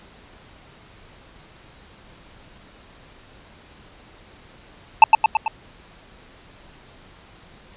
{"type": "tone with echo", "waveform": "square", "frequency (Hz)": 877, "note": "A5", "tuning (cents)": -6, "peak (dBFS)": -3, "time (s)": [5.02, 5.04], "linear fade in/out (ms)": 2, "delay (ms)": 110, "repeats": 4, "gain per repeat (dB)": -4, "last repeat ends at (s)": 5.48, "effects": ["pink hiss -48 dBFS RMS until 7.76 s", "resampled to 8000 Hz"]}